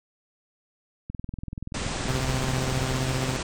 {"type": "click train", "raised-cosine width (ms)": 5, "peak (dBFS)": -21, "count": 37, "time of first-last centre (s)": [1.1, 2.822], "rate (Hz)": 20.9}
{"type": "low-pass noise", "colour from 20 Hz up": "pink", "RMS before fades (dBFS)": -31, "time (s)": [1.74, 3.43], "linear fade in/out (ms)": 5, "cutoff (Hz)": 8900, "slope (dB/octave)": 96}
{"type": "tone with tremolo", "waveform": "sawtooth", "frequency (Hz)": 130, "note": "C3", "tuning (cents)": -11, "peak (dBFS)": -21, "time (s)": [2.08, 3.37], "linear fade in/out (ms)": 5, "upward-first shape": "sine", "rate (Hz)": 15, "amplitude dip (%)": 40}
{"effects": []}